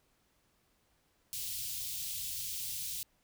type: band-stop noise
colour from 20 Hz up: white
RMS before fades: -39 dBFS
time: 1.33-3.03 s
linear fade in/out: 0 ms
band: 140 to 3000 Hz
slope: 24 dB/octave
effects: pink hiss -73 dBFS RMS until 3.23 s